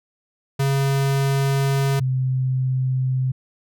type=tone pair in turn; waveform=square / sine; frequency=137.4 / 129.69 Hz; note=C#3 / C3; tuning=-15 / -15 cents; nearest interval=minor second; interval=100 cents; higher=first; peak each=-18 dBFS; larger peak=neither; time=0.59-2 / 2-3.32 s; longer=first; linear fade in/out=10 ms; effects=none